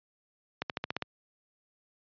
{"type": "accelerating click train", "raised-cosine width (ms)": 0.3, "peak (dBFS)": -15, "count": 7, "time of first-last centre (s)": [0.62, 1.023], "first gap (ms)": 78, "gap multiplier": 0.94, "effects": ["high-pass 100 Hz 12 dB/octave", "resampled to 11025 Hz"]}